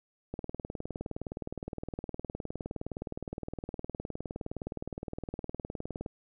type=click train; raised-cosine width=2 ms; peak=-23 dBFS; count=112; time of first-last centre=0.34-6.062 s; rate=19.4 Hz; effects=none